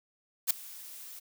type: noise with ADSR envelope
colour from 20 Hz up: blue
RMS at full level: -23 dBFS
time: 0.47-1.2 s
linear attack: 36 ms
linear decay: 3 ms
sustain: -23 dB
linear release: 16 ms
effects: none